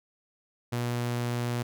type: tone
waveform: sawtooth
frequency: 120.5 Hz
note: B2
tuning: 42 cents flat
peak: -24 dBFS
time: 0.72-1.63 s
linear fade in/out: 10 ms
effects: none